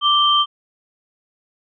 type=tone pair together; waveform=sine; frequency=1174.7 / 3136 Hz; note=D6 / G7; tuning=0 / 0 cents; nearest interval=octave + perfect fourth; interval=1700 cents; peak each=-15 dBFS; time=0.01-0.46 s; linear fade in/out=50 ms; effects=none